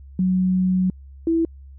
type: tone pair in turn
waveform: sine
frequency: 185 / 329.6 Hz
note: F#3 / E4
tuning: 0 / 0 cents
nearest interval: minor seventh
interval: 1000 cents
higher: second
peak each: -16 dBFS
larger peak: neither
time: 0.19-0.9 / 1.27-1.45 s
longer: first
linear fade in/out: 2 ms
effects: added 68 Hz sine -39 dBFS peak until 1.78 s